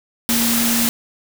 sine tone in noise, 233.1 Hz, A#3, in tune, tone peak -19 dBFS, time 0.29-0.89 s, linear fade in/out 0 ms, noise white, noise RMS -19 dBFS, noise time 0.29-0.89 s, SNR -3 dB, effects none

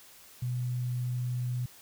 sine tone, 124 Hz, B2, 7 cents sharp, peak -29 dBFS, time 0.42-1.66 s, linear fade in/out 5 ms, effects white hiss -54 dBFS RMS until 1.81 s

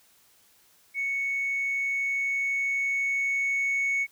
sine tone with level ramp, 2217 Hz, C#7, in tune, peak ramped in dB -25 to -21 dBFS, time 0.94-4.07 s, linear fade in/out 50 ms, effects tanh soft clip ceiling -22 dBFS + white hiss -61 dBFS RMS until 4.11 s

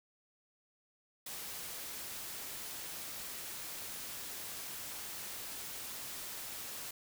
white noise, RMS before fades -44 dBFS, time 1.26-6.91 s, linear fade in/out 5 ms, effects none

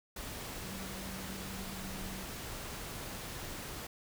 sine tone in noise, 191.2 Hz, G3, 43 cents flat, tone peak -45 dBFS, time 0.64-2.24 s, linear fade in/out 5 ms, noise pink, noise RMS -43 dBFS, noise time 0.16-3.87 s, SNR -5 dB, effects none

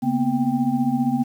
sine tone cluster, 137.2 / 235.3 / 250.4 / 788 Hz, C#3 / A#3 / B3 / G5, -17 / +16 / +24 / +9 cents, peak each -29 / -22 / -21 / -28 dBFS, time 0.02-1.24 s, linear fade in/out 20 ms, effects 8-bit

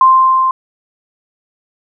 sine tone with level ramp, 1046.5 Hz, C6, in tune, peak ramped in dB -3 to -10 dBFS, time 0.01-0.51 s, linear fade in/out 2 ms, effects none

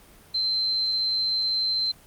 sine tone, 4104 Hz, C8, 34 cents flat, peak -22 dBFS, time 0.34-1.92 s, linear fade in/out 10 ms, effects pink hiss -52 dBFS RMS until 2.06 s + Opus 32 kbps

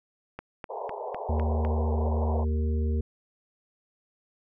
click train, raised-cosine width 0.5 ms, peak -21 dBFS, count 6, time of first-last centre 0.39-1.649 s, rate 3.97 Hz
pink band-pass noise, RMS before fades -35 dBFS, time 0.69-2.45 s, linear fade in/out 20 ms, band 410 to 1000 Hz, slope 96 dB/octave
harmonic tone, 77.2 Hz, D#2, 13 cents flat, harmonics 1 / 3 / 5 / 6, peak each -24 / -34 / -38 / -40 dBFS, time 1.29-3.01 s, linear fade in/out 5 ms
effects none

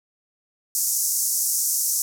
pink band-pass noise, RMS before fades -23 dBFS, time 0.75-2.02 s, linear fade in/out 0 ms, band 5700 to 15000 Hz, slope 48 dB/octave, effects none

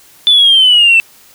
sine exponential sweep, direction down, 3520 to 2651 Hz, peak -3 dBFS, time 0.27-1 s, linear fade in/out 0 ms, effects tanh soft clip ceiling 0 dBFS + white hiss -43 dBFS RMS until 1.34 s

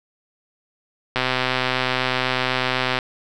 click train, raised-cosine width 0.3 ms, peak -4 dBFS, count 235, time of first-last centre 1.16-2.988 s, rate 128 Hz, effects none

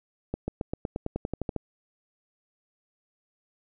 accelerating click train, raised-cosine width 2 ms, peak -16 dBFS, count 13, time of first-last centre 0.34-1.563 s, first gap 140 ms, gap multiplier 0.94, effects none

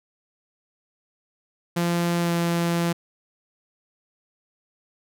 sawtooth tone with pitch glide, 172 to 170.42 Hz, F3 to F3, -26 to -42 cents, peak -17 dBFS, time 1.76-2.93 s, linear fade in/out 10 ms, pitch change -16 cents, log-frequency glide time 2.2-2.32 s, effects none

